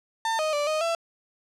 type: tone with pitch steps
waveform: 35% pulse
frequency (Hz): 899 / 622 / 585 / 621 / 669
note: A5 / D#5 / D5 / D#5 / E5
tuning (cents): +37 / -1 / -7 / -3 / +25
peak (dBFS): -22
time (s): 0.25-0.95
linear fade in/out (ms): 2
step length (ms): 140
effects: low-pass 8000 Hz 12 dB/octave